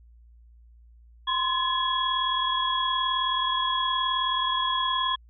sine tone cluster, 1009 / 1048 / 1707 / 3328 Hz, B5 / C6 / G#6 / G#7, +37 / +2 / +47 / +3 cents, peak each -33 / -26 / -35 / -27 dBFS, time 1.27-5.16 s, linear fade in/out 10 ms, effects added 58 Hz sine -50 dBFS peak until 5.29 s

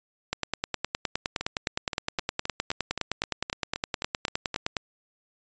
two click trains, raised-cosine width 0.2 ms, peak -13 / -9 dBFS, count 13 / 44, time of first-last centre 1.41-4.543 / 0.33-4.768 s, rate 3.83 / 9.69 Hz, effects resampled to 16000 Hz

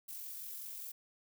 violet noise with amplitude modulation, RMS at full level -44 dBFS, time 0.08-0.92 s, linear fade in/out 10 ms, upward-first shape sine, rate 44.9 Hz, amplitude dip 30%, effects none

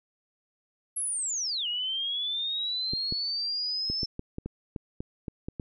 sine linear two-way sweep, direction down then up, 11270 to 2853 to 5340 Hz, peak -28 dBFS, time 0.96-4.06 s, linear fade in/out 10 ms, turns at 1.67 s
clicks, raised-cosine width 3 ms, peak -21 dBFS, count 12, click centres 2.935 / 3.124 / 3.9 / 4.032 / 4.194 / 4.384 / 4.46 / 4.762 / 5.005 / 5.282 / 5.485 / 5.598 s
effects none

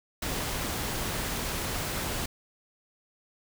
pink noise, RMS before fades -32 dBFS, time 0.22-2.26 s, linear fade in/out 5 ms, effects none

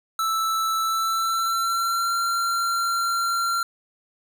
square tone with pitch glide, 1318.5 to 1372.1 Hz, E6 to F6, 0 to -31 cents, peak -22 dBFS, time 0.19-3.63 s, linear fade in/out 2 ms, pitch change +69 cents, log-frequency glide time 0.8-2.15 s, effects none

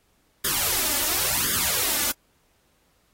white noise with flanger, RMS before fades -24 dBFS, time 0.44-2.12 s, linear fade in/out 10 ms, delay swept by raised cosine 0.58 to 3.48 ms, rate 0.94 Hz, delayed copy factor +0.85, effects pink hiss -66 dBFS RMS until 3.13 s + AAC 48 kbps

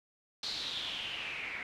white noise with low-pass filter sweep, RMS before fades -39 dBFS, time 0.43-1.63 s, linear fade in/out 2 ms, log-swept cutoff 4400 to 2100 Hz, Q 6.7, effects none

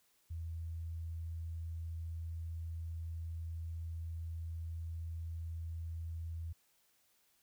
sine tone, 82.41 Hz, E2, in tune, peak -39 dBFS, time 0.3-6.53 s, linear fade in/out 10 ms, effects white hiss -73 dBFS RMS until 7.42 s

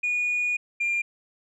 sine tone pair in turn, 2451 / 2396 Hz, D#7 / D7, -27 / +34 cents, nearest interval unison, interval 39 cents, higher first, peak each -21 dBFS, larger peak neither, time 0.03-0.57 / 0.8-1.02 s, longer first, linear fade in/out 10 ms, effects tanh soft clip ceiling -20 dBFS

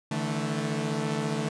sawtooth chord, D suspended second, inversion none, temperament equal with one note detuned, 146.83 / 161.61 / 220 Hz, D3 / E3 / A3, 0 / -34 / 0 cents, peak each -28 / -29 / -27 dBFS, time 0.11-1.49 s, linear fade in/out 5 ms, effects resampled to 22050 Hz

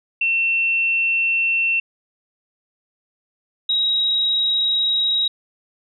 sine tone pair in turn, 2700 / 3818 Hz, E7 / A#7, +41 / +41 cents, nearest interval tritone, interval 600 cents, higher second, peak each -16 dBFS, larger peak neither, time 0.21-1.8 / 3.69-5.28 s, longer neither, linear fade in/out 5 ms, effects none

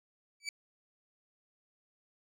20% pulse tone with exponential growth, 2300 Hz, D7, 37 cents flat, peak -26 dBFS, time 0.4-0.49 s, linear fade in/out 2 ms, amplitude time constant 18 ms, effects low-pass 11000 Hz 12 dB/octave

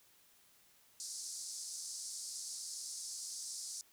pink band-pass noise, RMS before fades -45 dBFS, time 1-3.81 s, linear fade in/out 0 ms, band 4700 to 10000 Hz, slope 48 dB/octave, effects white hiss -67 dBFS RMS until 3.92 s

